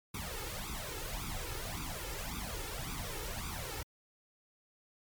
pink noise with flanger, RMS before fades -40 dBFS, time 0.14-3.83 s, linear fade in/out 5 ms, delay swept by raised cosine 0.82 to 2.32 ms, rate 1.8 Hz, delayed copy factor +0.9, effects MP3 96 kbps

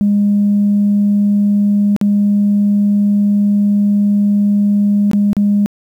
sine tone with dropouts, 204.3 Hz, G#3, 28 cents flat, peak -8 dBFS, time 0.01-5.66 s, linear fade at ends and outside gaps 0 ms, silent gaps 1.964-2.013 / 5.114-5.133 / 5.331-5.367 s, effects tanh soft clip ceiling -5 dBFS + 8-bit

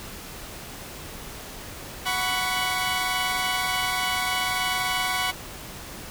15% pulse chord, F# suspended fourth, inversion none, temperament equal with one note detuned, 740 / 987.8 / 1120.3 Hz, F#5 / B5 / C#6, 0 / 0 / +18 cents, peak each -21 / -23 / -22 dBFS, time 2.05-5.32 s, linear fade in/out 20 ms, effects pink hiss -39 dBFS RMS until 6.1 s

